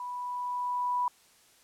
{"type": "tone with level ramp", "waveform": "sine", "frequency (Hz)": 985, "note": "B5", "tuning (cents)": -5, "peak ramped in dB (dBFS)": [-35, -25], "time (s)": [0, 1.08], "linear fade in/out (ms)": 2, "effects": ["white hiss -61 dBFS RMS until 1.63 s", "low-pass 11000 Hz 12 dB/octave"]}